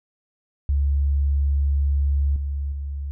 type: tone with level steps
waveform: sine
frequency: 70.4 Hz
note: C#2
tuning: 27 cents sharp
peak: -17 / -23 / -26 dBFS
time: 0.69-3.11 s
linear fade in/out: 0 ms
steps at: 2.36 / 2.72 s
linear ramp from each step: 2 ms
effects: none